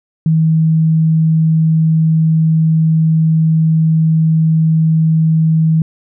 sine tone, 160 Hz, D#3, 49 cents sharp, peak -8 dBFS, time 0.26-5.82 s, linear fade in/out 2 ms, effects none

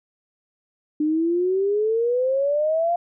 sine exponential sweep, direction up, 298.5 to 702 Hz, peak -18 dBFS, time 1-2.96 s, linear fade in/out 5 ms, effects none

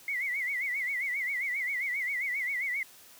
sine tone with vibrato, 2093 Hz, C7, in tune, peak -29 dBFS, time 0.08-2.83 s, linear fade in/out 2 ms, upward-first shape sine, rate 7.5 Hz, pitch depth 130 cents each way, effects white hiss -54 dBFS RMS until 3.19 s + high-pass 80 Hz 12 dB/octave

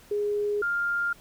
sine tone pair in turn, 413.5 / 1400.9 Hz, G#4 / F6, -8 / +5 cents, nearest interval octave + major sixth, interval 2113 cents, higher second, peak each -24 dBFS, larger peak neither, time 0.11-0.62 / 0.62-1.13 s, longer neither, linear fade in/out 5 ms, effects pink hiss -54 dBFS RMS until 1.2 s

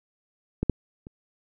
clicks, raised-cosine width 3 ms, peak -12 / -7 / -28 dBFS, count 3, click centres 0.63 / 0.697 / 1.069 s, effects none

